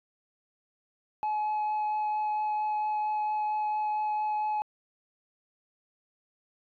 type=tone with vibrato; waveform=sine; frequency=850 Hz; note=G#5; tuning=40 cents sharp; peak=-24 dBFS; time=1.23-4.62 s; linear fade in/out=0 ms; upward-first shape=triangle; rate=4.4 Hz; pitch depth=8 cents each way; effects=tanh soft clip ceiling -26 dBFS